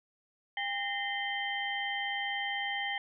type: tone cluster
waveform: sine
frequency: 803 / 1841 / 2061 / 3125 Hz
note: G5 / A#6 / C7 / G7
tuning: +41 / -22 / -27 / -6 cents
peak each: -37 / -37 / -37 / -38 dBFS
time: 0.57-2.98 s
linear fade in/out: 2 ms
effects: none